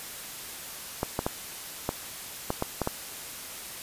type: clicks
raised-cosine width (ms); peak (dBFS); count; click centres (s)
1; -12; 8; 1.031 / 1.191 / 1.265 / 1.891 / 2.504 / 2.624 / 2.817 / 2.874
effects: white hiss -40 dBFS RMS until 3.82 s + resampled to 32000 Hz